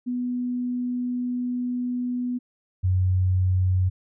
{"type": "tone pair in turn", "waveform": "sine", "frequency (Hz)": [246.9, 92.48], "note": ["B3", "F#2"], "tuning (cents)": [0, 0], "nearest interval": "octave + perfect fourth", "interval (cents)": 1700, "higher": "first", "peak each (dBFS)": [-24, -18], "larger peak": "second", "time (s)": [[0.06, 2.39], [2.83, 3.9]], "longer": "first", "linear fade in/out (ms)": 20, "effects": []}